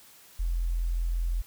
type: tone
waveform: sine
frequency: 42.59 Hz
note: F1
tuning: 43 cents flat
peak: -25 dBFS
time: 0.39-1.42 s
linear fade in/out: 10 ms
effects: white hiss -54 dBFS RMS until 1.46 s